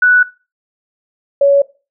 sine tone pair in turn, 1480 / 561.3 Hz, F#6 / C#5, 0 / +22 cents, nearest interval octave + perfect fourth, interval 1678 cents, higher first, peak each -6 dBFS, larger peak neither, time 0.02-0.23 / 1.41-1.62 s, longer neither, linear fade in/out 5 ms, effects noise-tail reverb RT60 0.3 s tail -19 dB re dry

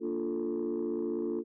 sine chord, Bb major seventh, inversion none, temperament equal, 233.1 / 293.7 / 349.2 / 440 Hz, Bb3 / D4 / F4 / A4, 0 / 0 / 0 / 0 cents, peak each -36 / -36 / -32 / -35 dBFS, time 0-1.44 s, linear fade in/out 50 ms, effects tanh soft clip ceiling -25 dBFS

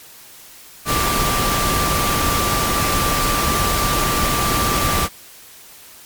sine tone in noise, 1174.7 Hz, D6, in tune, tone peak -21 dBFS, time 0.85-5.09 s, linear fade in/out 50 ms, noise pink, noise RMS -19 dBFS, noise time 0.85-5.09 s, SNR -5 dB, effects white hiss -42 dBFS RMS until 6.05 s + MP3 96 kbps

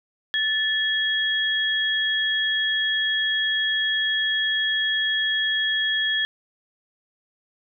sine tone pair together, 1750 / 3304 Hz, A6 / G#7, -10 / -10 cents, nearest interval major seventh, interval 1100 cents, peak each -23 dBFS, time 0.34-6.25 s, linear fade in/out 0 ms, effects none

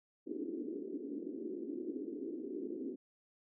pink band-pass noise, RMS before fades -42 dBFS, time 0.26-2.96 s, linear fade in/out 10 ms, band 260 to 390 Hz, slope 48 dB/octave, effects none

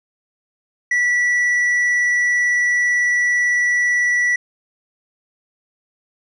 triangle tone with tanh clipping, 1953 Hz, B6, 20 cents flat, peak -15 dBFS, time 0.91-4.36 s, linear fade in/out 5 ms, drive 8 dB, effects none

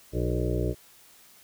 harmonic tone with a mistuned harmonic, 60.9 Hz, B1, 24 cents flat, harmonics 1 / 2 / 3 / 5 / 6 / 7 / 8 / 9 / 10, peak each -29 / -30 / -36 / -34 / -33 / -34 / -39 / -40 / -38 dBFS, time 0.12-0.75 s, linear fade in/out 50 ms, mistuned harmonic 8, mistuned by -37 cents, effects white hiss -55 dBFS RMS until 1.43 s

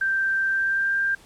sine tone with pitch glide, 1569 to 1589.1 Hz, G6 to G6, +1 to +23 cents, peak -20 dBFS, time 0.01-1.15 s, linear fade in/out 5 ms, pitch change +22 cents, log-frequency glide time 0.51-0.94 s, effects pink hiss -52 dBFS RMS until 1.25 s + low-pass 11000 Hz 12 dB/octave

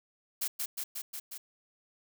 blue noise with echo, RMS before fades -32 dBFS, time 0.41-0.48 s, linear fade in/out 10 ms, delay 180 ms, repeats 5, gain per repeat -2 dB, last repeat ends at 1.38 s, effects none

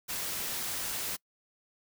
white noise, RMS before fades -35 dBFS, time 0.08-1.17 s, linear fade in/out 20 ms, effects noise-tail reverb RT60 0.1 s tail -25 dB re dry

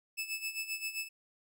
sawtooth tone with tremolo, 2618 Hz, E7, 13 cents flat, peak -30 dBFS, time 0.17-1.09 s, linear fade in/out 20 ms, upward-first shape sine, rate 7.6 Hz, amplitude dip 75%, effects none

